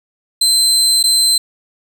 30% pulse tone with dropouts, 4090 Hz, C8, 40 cents flat, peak -7 dBFS, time 0.41-1.38 s, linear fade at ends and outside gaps 5 ms, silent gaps 1.029-1.038 s, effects none

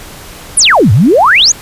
sine exponential two-way sweep, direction down then up, 11300 to 92.7 to 7090 Hz, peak -3 dBFS, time 0.57-1.52 s, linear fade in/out 5 ms, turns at 0.92 s, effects pink hiss -30 dBFS RMS until 1.61 s + resampled to 32000 Hz

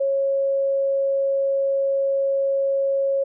sine tone, 548 Hz, C#5, 20 cents flat, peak -18 dBFS, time 0-3.24 s, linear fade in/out 10 ms, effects none

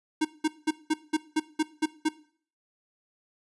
square tone bursts, 311.1 Hz, D#4, in tune, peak -22 dBFS, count 9, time 0.21-2.09 s, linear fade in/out 10 ms, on 40 ms, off 190 ms, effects noise-tail reverb RT60 0.5 s tail -19 dB re dry + resampled to 24000 Hz

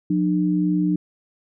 sine tone pair together, 178.98 / 301.8 Hz, F3 / D4, +43 / +47 cents, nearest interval major sixth, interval 904 cents, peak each -20 dBFS, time 0.1-0.96 s, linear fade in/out 5 ms, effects none

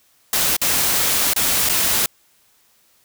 white noise with dropouts, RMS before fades -18 dBFS, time 0.33-2.06 s, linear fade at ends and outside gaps 2 ms, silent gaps 0.566-0.615 / 1.335-1.362 / 1.69-1.695 s, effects white hiss -58 dBFS RMS until 3.04 s

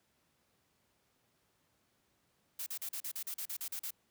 blue noise bursts, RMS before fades -40 dBFS, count 12, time 2.59-3.907 s, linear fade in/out 5 ms, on 74 ms, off 39 ms, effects pink hiss -75 dBFS RMS until 4.1 s + high-pass 80 Hz 12 dB/octave

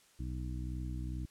harmonic tone, 62.3 Hz, B1, 16 cents sharp, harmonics 1 / 2 / 3 / 4 / 5, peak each -38 / -42 / -48 / -50 / -48 dBFS, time 0.19-1.26 s, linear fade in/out 10 ms, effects white hiss -65 dBFS RMS until 1.3 s + low-pass 10000 Hz 12 dB/octave

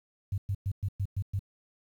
sine tone bursts, 98 Hz, G2, in tune, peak -27 dBFS, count 7, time 0.32-1.393 s, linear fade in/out 5 ms, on 59 ms, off 110 ms, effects 10-bit

